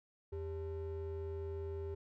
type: ring-modulated tone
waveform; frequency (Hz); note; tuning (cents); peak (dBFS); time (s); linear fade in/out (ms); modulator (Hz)
triangle; 240.1; B3; -49; -34; 0.32-1.95; 10; 157
effects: none